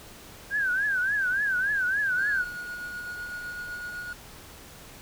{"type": "tone with vibrato", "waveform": "sine", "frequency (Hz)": 1576, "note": "G6", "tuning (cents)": 9, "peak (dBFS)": -23, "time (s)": [0.5, 2.46], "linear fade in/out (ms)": 50, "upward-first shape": "triangle", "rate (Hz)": 3.5, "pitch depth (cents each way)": 160}
{"type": "tone with tremolo", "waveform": "triangle", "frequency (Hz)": 1447, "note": "F#6", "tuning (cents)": -39, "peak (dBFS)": -31, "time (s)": [2.18, 4.13], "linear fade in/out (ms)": 2, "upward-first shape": "sine", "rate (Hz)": 7.9, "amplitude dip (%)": 30}
{"effects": ["pink hiss -47 dBFS RMS until 5.01 s"]}